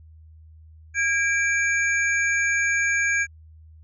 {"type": "tone cluster", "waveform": "sine", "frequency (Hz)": [1630, 2334, 6650], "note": ["G#6", "D7", "G#8"], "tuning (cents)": [-33, -11, 1], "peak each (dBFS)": [-22, -23, -30], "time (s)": [0.94, 3.27], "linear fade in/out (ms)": 50, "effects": ["added 79 Hz sine -45 dBFS peak until 3.83 s"]}